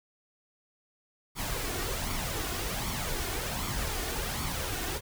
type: noise with flanger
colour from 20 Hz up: pink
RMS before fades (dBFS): -33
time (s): 1.35-5.01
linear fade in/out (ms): 50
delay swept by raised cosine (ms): 0.89 to 2.79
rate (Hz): 1.3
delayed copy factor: +0.55
effects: none